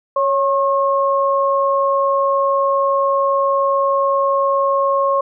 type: tone pair together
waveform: sine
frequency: 553.8 / 1081 Hz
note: C#5 / C#6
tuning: -2 / -44 cents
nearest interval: octave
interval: 1158 cents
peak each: -16 dBFS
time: 0.16-5.21 s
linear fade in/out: 5 ms
effects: none

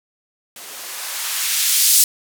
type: noise with band-pass filter sweep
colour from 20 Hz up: violet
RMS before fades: -19 dBFS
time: 0.56-2.04 s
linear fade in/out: 2 ms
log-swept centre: 240 to 5900 Hz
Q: 0.73
effects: none

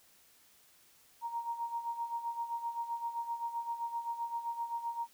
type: tone with tremolo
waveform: sine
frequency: 934 Hz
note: A#5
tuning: 3 cents sharp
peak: -32 dBFS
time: 1.21-5.08 s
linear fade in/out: 50 ms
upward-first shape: sine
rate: 7.7 Hz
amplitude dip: 70%
effects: white hiss -64 dBFS RMS until 5.13 s

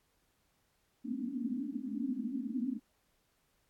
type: band-pass noise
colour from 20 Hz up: white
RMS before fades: -37 dBFS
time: 1.04-2.8 s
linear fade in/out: 20 ms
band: 220 to 280 Hz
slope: 96 dB/octave
effects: pink hiss -75 dBFS RMS until 3.69 s + AAC 64 kbps

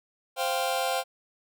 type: chord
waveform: sawtooth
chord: C suspended fourth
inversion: none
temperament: just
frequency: 523.3 / 697.7 / 784.9 Hz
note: C5 / F5 / G5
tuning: 0 / -2 / +2 cents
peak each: -26 dBFS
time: 0.36-1.04 s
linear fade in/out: 50 ms
effects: none

